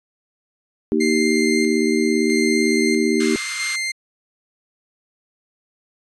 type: chord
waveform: sine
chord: Eb major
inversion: second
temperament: just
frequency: 233.3 / 311.1 / 388.9 Hz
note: Bb3 / Eb4 / G4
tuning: +2 / 0 / -14 cents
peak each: -20 dBFS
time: 0.92-3.36 s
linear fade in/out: 0 ms
type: tone with tremolo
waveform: sawtooth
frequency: 2099 Hz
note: C7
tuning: 5 cents sharp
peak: -18 dBFS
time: 1-3.92 s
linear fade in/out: 10 ms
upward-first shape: square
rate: 0.77 Hz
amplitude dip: 40%
type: high-pass noise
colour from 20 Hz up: pink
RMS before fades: -30 dBFS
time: 3.2-3.76 s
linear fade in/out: 5 ms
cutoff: 1100 Hz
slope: 96 dB/octave
effects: resampled to 22050 Hz